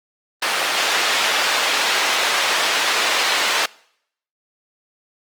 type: band-pass noise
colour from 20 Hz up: white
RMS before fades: -19 dBFS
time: 0.42-3.66 s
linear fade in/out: 5 ms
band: 520 to 3600 Hz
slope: 12 dB/octave
effects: noise-tail reverb RT60 0.7 s tail -24 dB re dry + Opus 24 kbps